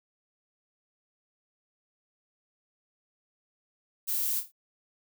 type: noise with echo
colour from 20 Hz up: violet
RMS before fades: -30 dBFS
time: 4.07-4.41 s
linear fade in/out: 20 ms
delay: 28 ms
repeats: 4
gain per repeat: -8 dB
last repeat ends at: 4.522 s
effects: none